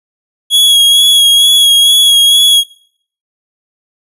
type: tone with vibrato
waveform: 45% pulse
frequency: 3329 Hz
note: G#7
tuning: 3 cents sharp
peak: -4 dBFS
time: 0.5-2.64 s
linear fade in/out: 50 ms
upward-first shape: sine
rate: 2.2 Hz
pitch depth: 25 cents each way
effects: noise-tail reverb RT60 0.6 s tail -23 dB re dry + resampled to 32000 Hz